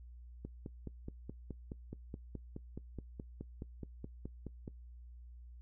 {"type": "click train", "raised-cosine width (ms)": 3, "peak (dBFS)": -30, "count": 21, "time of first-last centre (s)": [0.45, 4.678], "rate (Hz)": 4.73, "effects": ["noise-tail reverb RT60 0.1 s tail -20 dB re dry", "added 60 Hz sine -50 dBFS peak until 5.61 s"]}